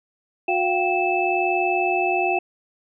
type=tone cluster; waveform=sine; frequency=363 / 695 / 776 / 2625 Hz; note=F#4 / F5 / G5 / E7; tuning=-33 / -9 / -18 / -8 cents; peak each=-24 dBFS; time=0.48-2.39 s; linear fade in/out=5 ms; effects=none